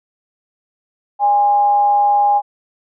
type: tone with frequency modulation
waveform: sine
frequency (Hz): 818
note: G#5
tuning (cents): -26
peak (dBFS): -10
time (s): 1.19-2.42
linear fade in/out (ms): 50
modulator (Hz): 229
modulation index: 0.22
effects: none